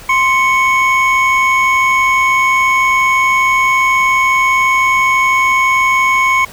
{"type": "tone pair together", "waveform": "triangle", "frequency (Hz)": [1046.5, 2217], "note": ["C6", "C#7"], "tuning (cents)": [0, 0], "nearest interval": "octave + minor second", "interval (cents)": 1300, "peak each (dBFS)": [-10, -10], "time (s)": [0.09, 6.45], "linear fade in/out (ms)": 5, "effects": ["pink hiss -35 dBFS RMS until 6.52 s"]}